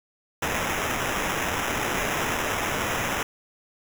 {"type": "noise with sample-and-hold", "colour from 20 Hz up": "violet", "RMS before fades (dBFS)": -27, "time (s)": [0.42, 3.23], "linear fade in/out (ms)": 5, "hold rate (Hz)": 4410, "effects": []}